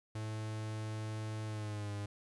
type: tone with pitch glide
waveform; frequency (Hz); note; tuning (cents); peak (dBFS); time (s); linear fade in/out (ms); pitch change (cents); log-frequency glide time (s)
45% pulse; 108.7 to 102.6; A2 to G#2; -21 to -21; -38; 0.15-2.06; 5; -100; 1.45-1.92
effects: resampled to 24000 Hz + 12-bit